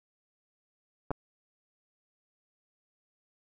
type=clicks; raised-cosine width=1 ms; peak=-18 dBFS; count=2; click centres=1.107 / 1.114 s; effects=none